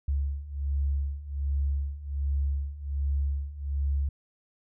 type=beating tone pair; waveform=sine; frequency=69.3 / 70.6 Hz; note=C#2 / C#2; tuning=0 / +32 cents; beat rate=1.3 Hz; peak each=-31 / -28 dBFS; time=0.08-4.09 s; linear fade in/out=5 ms; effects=none